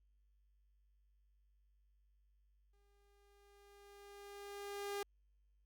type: tone with exponential growth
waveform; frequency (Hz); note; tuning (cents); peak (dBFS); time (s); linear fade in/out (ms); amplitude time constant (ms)
sawtooth; 403.6; G#4; -49; -35; 2.73-5.03; 5; 500
effects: added 50 Hz sine -70 dBFS peak until 5.65 s + Opus 48 kbps